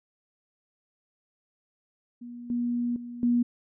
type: tone with level steps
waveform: sine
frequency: 240.5 Hz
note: B3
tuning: 46 cents flat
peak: -38 / -25 / -36 / -20 dBFS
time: 2.21-3.43 s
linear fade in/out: 10 ms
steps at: 2.5 / 2.96 / 3.23 s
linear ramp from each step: 2 ms
effects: none